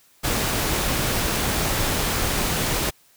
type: noise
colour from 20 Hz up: pink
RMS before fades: -23 dBFS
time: 0.23-2.91 s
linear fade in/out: 20 ms
effects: white hiss -57 dBFS RMS until 3.16 s